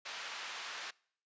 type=band-pass noise; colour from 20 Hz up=pink; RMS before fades=-44 dBFS; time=0.05-0.91 s; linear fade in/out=10 ms; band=1200 to 4800 Hz; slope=12 dB/octave; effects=noise-tail reverb RT60 0.6 s tail -25 dB re dry + resampled to 16000 Hz